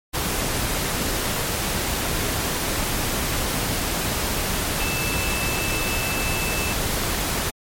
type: tone in noise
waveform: sine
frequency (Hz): 2637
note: E7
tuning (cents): 0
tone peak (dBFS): -28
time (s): 4.79-6.74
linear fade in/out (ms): 20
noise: pink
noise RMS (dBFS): -24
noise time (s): 0.13-7.51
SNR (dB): -7
effects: MP3 64 kbps